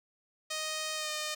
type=tone with pitch glide; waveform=5% pulse; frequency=622.3 to 611.3 Hz; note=D#5 to D#5; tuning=0 to -31 cents; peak=-22 dBFS; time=0.5-1.35 s; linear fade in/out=10 ms; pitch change=-31 cents; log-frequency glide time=0.95-1.1 s; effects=none